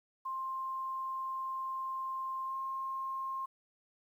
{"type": "tone with pitch glide", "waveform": "sine", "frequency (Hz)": [1055, 1064.8], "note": ["C6", "C6"], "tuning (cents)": [14, 30], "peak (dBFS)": -35, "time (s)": [0.25, 3.46], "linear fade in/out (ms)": 10, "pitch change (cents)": 16, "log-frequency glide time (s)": [2.45, 2.55], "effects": ["11-bit"]}